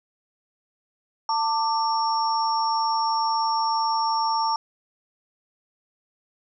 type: tone cluster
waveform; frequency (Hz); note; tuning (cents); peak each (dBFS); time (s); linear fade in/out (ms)
sine; 897 / 1175 / 5500; A5 / D6 / F8; +33 / +1 / -27; -22 / -27 / -30; 1.29-4.56; 2
effects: none